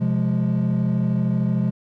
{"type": "chord", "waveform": "triangle", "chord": "F minor", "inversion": "second", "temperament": "equal with one note detuned", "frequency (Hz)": [128.49, 174.61, 207.7], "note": ["C3", "F3", "Ab3"], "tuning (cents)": [-31, 0, 0], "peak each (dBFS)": -20, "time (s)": [0, 1.71], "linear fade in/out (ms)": 20, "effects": ["tanh soft clip ceiling -10 dBFS"]}